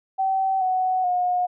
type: tone with pitch steps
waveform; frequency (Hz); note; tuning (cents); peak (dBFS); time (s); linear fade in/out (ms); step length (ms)
sine; 768 / 744 / 720.7; G5 / F#5 / F#5; -36 / +9 / -46; -19; 0.18-1.47; 20; 430
effects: none